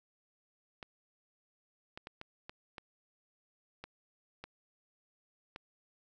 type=clicks; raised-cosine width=0.3 ms; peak=-28 dBFS; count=9; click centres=0.828 / 1.975 / 2.071 / 2.214 / 2.495 / 2.782 / 3.84 / 4.44 / 5.561 s; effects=none